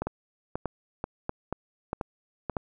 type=two click trains; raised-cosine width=1 ms; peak=-15 / -16 dBFS; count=5 / 6; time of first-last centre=0.02-2.568 / 0.07-2.497 s; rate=1.57 / 2.06 Hz; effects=none